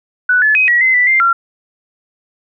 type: tone with pitch steps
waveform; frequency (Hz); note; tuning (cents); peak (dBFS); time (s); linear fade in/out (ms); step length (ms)
sine; 1484 / 1725 / 2522 / 1921 / 2055 / 1977 / 2098 / 1372; F#6 / A6 / D#7 / B6 / C7 / B6 / C7 / F6; +5 / -35 / +23 / -48 / -32 / +1 / +4 / -31; -8; 0.29-1.33; 5; 130
effects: none